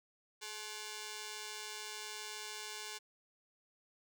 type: ring-modulated tone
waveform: 5% pulse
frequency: 641 Hz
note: E5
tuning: 49 cents flat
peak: -29 dBFS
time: 0.41-2.99 s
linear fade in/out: 20 ms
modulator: 217 Hz
effects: none